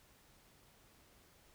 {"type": "silence", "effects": ["pink hiss -66 dBFS RMS until 1.54 s"]}